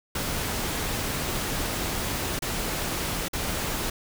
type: noise with dropouts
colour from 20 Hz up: pink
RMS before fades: -29 dBFS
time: 0.15-3.9 s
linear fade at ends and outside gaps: 5 ms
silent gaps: 2.391-2.421 / 3.284-3.332 s
effects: none